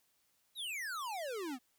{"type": "exponential sweep", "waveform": "square", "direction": "down", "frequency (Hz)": [4008, 236], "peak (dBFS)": -39, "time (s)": [0.55, 1.59], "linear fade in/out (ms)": 50, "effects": ["white hiss -75 dBFS RMS until 1.78 s"]}